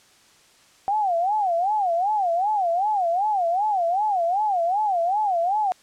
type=tone with vibrato; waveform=sine; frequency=760 Hz; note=F#5; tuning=46 cents sharp; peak=-19 dBFS; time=0.88-5.72 s; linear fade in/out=0 ms; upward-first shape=sine; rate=2.6 Hz; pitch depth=220 cents each way; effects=white hiss -55 dBFS RMS until 5.82 s + low-pass 8000 Hz 12 dB/octave